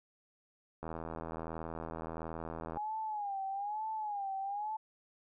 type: click train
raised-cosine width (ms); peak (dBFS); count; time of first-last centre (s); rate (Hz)
1; -27; 159; 0.83-2.771; 81.4
type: tone with vibrato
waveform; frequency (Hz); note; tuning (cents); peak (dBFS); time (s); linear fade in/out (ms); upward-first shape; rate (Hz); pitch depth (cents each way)
sine; 824; G#5; -14; -35; 2.76-4.77; 10; sine; 1.1; 110
effects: none